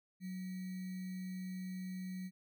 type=tone with sample-and-hold; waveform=sine; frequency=185 Hz; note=F#3; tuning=in tune; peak=-40 dBFS; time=0.2-2.31 s; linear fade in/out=50 ms; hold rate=2100 Hz; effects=none